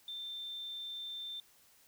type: tone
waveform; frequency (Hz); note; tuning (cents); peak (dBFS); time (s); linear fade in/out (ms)
sine; 3570; A7; +24; -40; 0.08-1.4; 2
effects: white hiss -65 dBFS RMS until 1.87 s